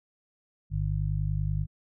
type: harmonic tone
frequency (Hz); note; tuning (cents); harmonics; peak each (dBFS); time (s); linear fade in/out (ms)
50.3; G1; +45; 1 / 2 / 3; -30 / -30 / -30; 0.7-1.67; 50
effects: none